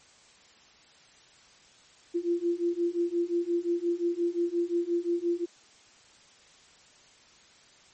sine beating tone pair, 341.5 / 347.2 Hz, F4 / F4, -39 / -10 cents, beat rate 5.7 Hz, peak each -29 / -28 dBFS, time 2.14-5.46 s, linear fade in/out 20 ms, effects white hiss -57 dBFS RMS until 7.93 s + MP3 32 kbps

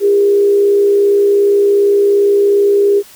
sine tone with frequency modulation, 403.8 Hz, G#4, 49 cents flat, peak -7 dBFS, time 0-3.03 s, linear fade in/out 50 ms, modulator 62.7 Hz, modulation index 0.31, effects white hiss -40 dBFS RMS until 3.15 s

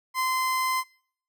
30% pulse tone, 1034 Hz, C6, 21 cents flat, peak -21 dBFS, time 0.14-0.84 s, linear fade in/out 50 ms, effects noise-tail reverb RT60 0.6 s tail -25 dB re dry

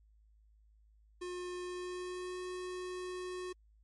square tone with pitch glide, 358.7 to 364.5 Hz, F4 to F#4, +46 to -26 cents, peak -40 dBFS, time 1.21-3.53 s, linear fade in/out 10 ms, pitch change +28 cents, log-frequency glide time 1.6-2.41 s, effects added 53 Hz sine -62 dBFS peak until 3.83 s + MP3 48 kbps

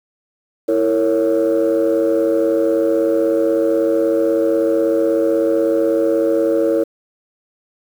sine chord, A# diminished, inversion second, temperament equal with one note detuned, 329.6 / 458.2 / 554.4 Hz, E4 / A#4 / C#5, 0 / -30 / 0 cents, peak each -16 dBFS, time 0.68-6.84 s, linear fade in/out 10 ms, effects tanh soft clip ceiling -8 dBFS + 7-bit

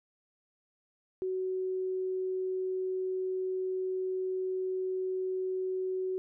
sine tone, 373.6 Hz, F#4, 17 cents sharp, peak -30 dBFS, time 1.22-6.18 s, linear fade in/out 0 ms, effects none

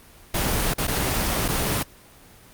pink noise with dropouts, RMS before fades -23 dBFS, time 0.34-1.83 s, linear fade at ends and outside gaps 5 ms, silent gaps 0.738-0.781 / 0.87-0.878 / 1.481-1.485 s, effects pink hiss -49 dBFS RMS until 2.53 s + Opus 24 kbps

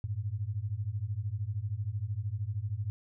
sine beating tone pair, 96.7 / 109.7 Hz, G2 / A2, -23 / -5 cents, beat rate 13 Hz, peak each -35 / -34 dBFS, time 0.04-2.9 s, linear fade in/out 0 ms, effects none

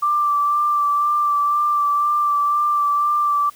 sine tone with vibrato, 1174.7 Hz, D6, in tune, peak -15 dBFS, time 0.02-3.5 s, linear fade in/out 10 ms, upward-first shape sine, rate 2 Hz, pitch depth 19 cents each way, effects white hiss -48 dBFS RMS until 3.55 s

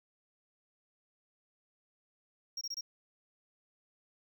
triangle tone bursts, 5588 Hz, F8, in tune, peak -35 dBFS, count 4, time 2.57-2.81 s, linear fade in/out 5 ms, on 42 ms, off 24 ms, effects none

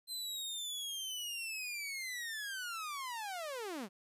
sawtooth linear sweep, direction down, 4113 to 172.7 Hz, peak -36 dBFS, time 0.07-3.89 s, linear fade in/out 50 ms, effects resampled to 32000 Hz + 13-bit

